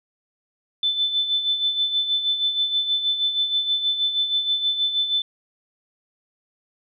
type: tone with tremolo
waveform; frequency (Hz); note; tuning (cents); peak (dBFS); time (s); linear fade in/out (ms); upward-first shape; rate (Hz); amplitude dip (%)
sine; 3520; A7; 0; -17; 0.83-5.22; 2; sine; 6.3; 60
effects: none